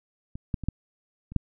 clicks, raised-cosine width 5 ms, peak -24 / -14 / -23 / -12 / -28 / -10 dBFS, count 6, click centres 0.355 / 0.542 / 0.637 / 0.686 / 1.32 / 1.363 s, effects none

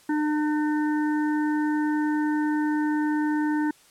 harmonic tone, 301.7 Hz, D4, 47 cents sharp, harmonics 1 / 3 / 5 / 6, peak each -22 / -32 / -36 / -38 dBFS, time 0.09-3.71 s, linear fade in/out 5 ms, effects white hiss -56 dBFS RMS until 3.9 s + low-pass 11000 Hz 12 dB/octave

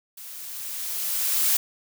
blue noise with level ramp, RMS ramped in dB -41 to -20 dBFS, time 0.17-1.57 s, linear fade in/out 5 ms, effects none

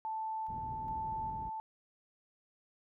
sine tone with tremolo, 880 Hz, A5, in tune, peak -35 dBFS, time 0.05-1.6 s, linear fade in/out 0 ms, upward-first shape square, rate 1.2 Hz, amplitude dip 25%
white low-pass noise, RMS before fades -47 dBFS, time 0.48-1.5 s, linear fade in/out 20 ms, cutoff 150 Hz, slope 12 dB/octave
effects none

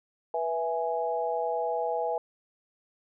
sine chord, E major, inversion second, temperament equal with one note detuned, 489.9 / 659.3 / 830.6 Hz, B4 / E5 / G#5, -14 / 0 / 0 cents, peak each -31 dBFS, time 0.34-2.18 s, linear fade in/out 2 ms, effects none

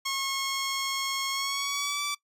10% pulse tone with pitch glide, 1087 to 1158.3 Hz, C#6 to D6, -34 to -24 cents, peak -20 dBFS, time 0.05-2.15 s, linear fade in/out 10 ms, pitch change +110 cents, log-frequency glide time 1.31-2.03 s, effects noise-tail reverb RT60 0.1 s tail -20 dB re dry + resampled to 32000 Hz

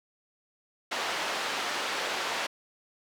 pink band-pass noise, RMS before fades -32 dBFS, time 0.91-2.47 s, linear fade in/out 10 ms, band 610 to 4600 Hz, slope 12 dB/octave, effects none

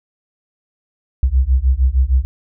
sine beating tone pair, 61.74 / 68.24 Hz, B1 / C#2, 0 / -27 cents, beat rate 6.5 Hz, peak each -14 dBFS, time 1.23-2.25 s, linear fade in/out 0 ms, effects none

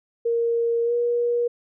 sine tone with pitch glide, 466.2 to 477.6 Hz, A#4 to A#4, 0 to +42 cents, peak -19 dBFS, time 0.25-1.48 s, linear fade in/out 10 ms, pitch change +42 cents, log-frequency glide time 0.84-0.93 s, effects none

